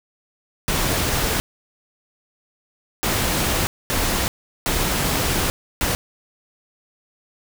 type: noise bursts at uneven times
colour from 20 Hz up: pink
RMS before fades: -21 dBFS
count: 5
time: 0.68-1.4 / 3.03-3.67 / 3.9-4.28 / 4.66-5.5 / 5.81-5.95 s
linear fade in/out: 0 ms
effects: none